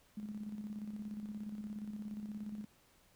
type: tone with tremolo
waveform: sine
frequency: 210.6 Hz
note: G#3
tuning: 24 cents sharp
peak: -39 dBFS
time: 0.17-2.65 s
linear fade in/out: 5 ms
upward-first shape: square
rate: 17 Hz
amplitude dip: 50%
effects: pink hiss -68 dBFS RMS until 3.15 s